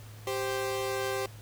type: tone pair together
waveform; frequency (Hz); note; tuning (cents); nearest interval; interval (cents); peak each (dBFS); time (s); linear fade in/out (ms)
sawtooth; 392 / 523.3; G4 / C5; 0 / 0; perfect fourth; 500; -28 / -30; 0.27-1.26; 2
effects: added 107 Hz sine -45 dBFS peak until 1.41 s + pink hiss -53 dBFS RMS until 1.41 s